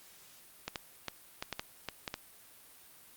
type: clicks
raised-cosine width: 0.2 ms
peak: -18 dBFS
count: 9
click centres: 0.68 / 0.758 / 1.083 / 1.425 / 1.527 / 1.595 / 1.887 / 2.078 / 2.141 s
effects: white hiss -57 dBFS RMS until 3.16 s + Opus 48 kbps